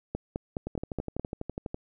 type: two click trains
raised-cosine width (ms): 2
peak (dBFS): -17 / -20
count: 6 / 14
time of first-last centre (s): 0.15-1.196 / 0.67-1.744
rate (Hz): 4.78 / 12.1
effects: none